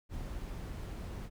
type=noise; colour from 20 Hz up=brown; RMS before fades=-41 dBFS; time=0.09-1.3 s; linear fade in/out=50 ms; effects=none